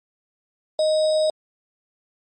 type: tone with sample-and-hold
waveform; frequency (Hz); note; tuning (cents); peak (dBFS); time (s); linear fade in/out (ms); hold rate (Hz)
sine; 622.3; D#5; 0; -16; 0.79-1.3; 2; 4410
effects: MP3 32 kbps